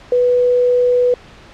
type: tone with quantisation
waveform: sine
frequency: 493 Hz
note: B4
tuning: 3 cents flat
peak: -10 dBFS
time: 0.12-1.14 s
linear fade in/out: 2 ms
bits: 6
effects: pink hiss -41 dBFS RMS until 1.53 s + low-pass 4000 Hz 12 dB/octave